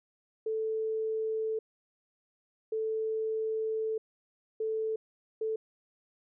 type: tone bursts at uneven times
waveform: sine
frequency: 440 Hz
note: A4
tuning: in tune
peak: -29 dBFS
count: 4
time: 0.46-1.59 / 2.72-3.98 / 4.6-4.96 / 5.41-5.56 s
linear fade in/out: 5 ms
effects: none